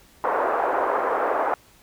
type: band-pass noise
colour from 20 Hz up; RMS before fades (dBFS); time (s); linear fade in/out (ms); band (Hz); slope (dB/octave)
pink; -23; 0.24-1.54; 0; 450 to 1300; 24
effects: pink hiss -54 dBFS RMS until 1.82 s